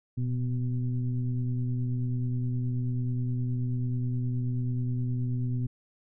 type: tone with frequency modulation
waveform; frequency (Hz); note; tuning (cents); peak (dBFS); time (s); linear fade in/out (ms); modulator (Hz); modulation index
sine; 122.3; B2; -16; -26; 0.17-5.67; 10; 127; 0.7
effects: none